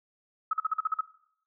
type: tone bursts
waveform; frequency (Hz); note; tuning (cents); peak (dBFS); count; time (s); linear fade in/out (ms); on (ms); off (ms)
sine; 1284; E6; -46; -23; 8; 0.51-1.009; 5; 23; 45
effects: noise-tail reverb RT60 0.7 s tail -19 dB re dry